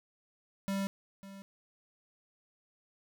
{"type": "tone with echo", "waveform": "square", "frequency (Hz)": 196, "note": "G3", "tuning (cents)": 0, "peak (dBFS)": -32, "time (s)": [0.68, 0.87], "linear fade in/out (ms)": 0, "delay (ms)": 550, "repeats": 1, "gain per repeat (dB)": -15, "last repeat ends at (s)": 1.42, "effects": []}